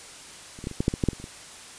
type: clicks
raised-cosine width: 3 ms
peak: -29 / -23 / -16 / -24 / -11 / -7 / -15 / -10 / -8 / -25 / -29 / -24 dBFS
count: 12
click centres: 0.589 / 0.641 / 0.671 / 0.713 / 0.805 / 0.881 / 0.939 / 1.038 / 1.087 / 1.132 / 1.2 / 1.241 s
effects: white hiss -44 dBFS RMS until 1.78 s + resampled to 22050 Hz